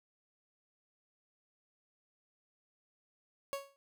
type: tone with exponential decay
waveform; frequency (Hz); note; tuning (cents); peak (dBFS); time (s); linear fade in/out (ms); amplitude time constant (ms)
30% pulse; 554.4; C#5; 0; -30; 3.53-3.76; 0; 49
effects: none